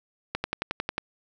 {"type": "click train", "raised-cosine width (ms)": 0.3, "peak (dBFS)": -11, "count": 8, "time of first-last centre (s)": [0.35, 0.981], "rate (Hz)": 11.1, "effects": []}